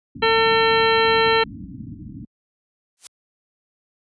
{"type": "low-pass noise", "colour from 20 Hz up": "white", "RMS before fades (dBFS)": -35, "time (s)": [0.15, 2.25], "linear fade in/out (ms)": 5, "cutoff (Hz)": 300, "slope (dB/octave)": 96}
{"type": "harmonic tone", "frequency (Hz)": 450, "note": "A4", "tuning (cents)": 39, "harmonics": [1, 2, 3, 4, 5, 6, 7, 9], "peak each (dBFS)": [-18, -21, -23, -24, -25, -26, -26, -28], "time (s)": [0.22, 1.44], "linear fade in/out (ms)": 10}
{"type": "noise with exponential growth", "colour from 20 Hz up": "blue", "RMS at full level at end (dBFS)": -28, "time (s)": [2.97, 3.07], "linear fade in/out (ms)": 1, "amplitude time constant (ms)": 20}
{"effects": ["high-pass 60 Hz 12 dB/octave", "resampled to 22050 Hz"]}